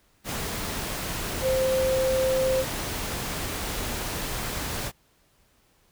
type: tone in noise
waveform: sine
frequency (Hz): 523.3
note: C5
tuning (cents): 0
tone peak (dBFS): -21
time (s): 1.41-2.65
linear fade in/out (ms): 50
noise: pink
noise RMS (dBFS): -31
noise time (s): 0.24-4.92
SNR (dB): +7
effects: pink hiss -64 dBFS RMS until 5.91 s

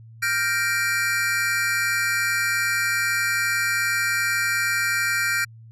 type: chord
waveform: square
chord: G minor seventh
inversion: third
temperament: equal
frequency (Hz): 1396.9 / 1568 / 1864.7 / 2349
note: F6 / G6 / Bb6 / D7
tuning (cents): 0 / 0 / 0 / 0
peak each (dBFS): -27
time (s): 0.22-5.45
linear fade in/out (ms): 10
effects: added 113 Hz sine -42 dBFS peak until 5.71 s + resampled to 32000 Hz

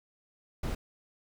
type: noise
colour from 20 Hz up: brown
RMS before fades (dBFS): -33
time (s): 0.63-0.75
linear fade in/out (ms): 5
effects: none

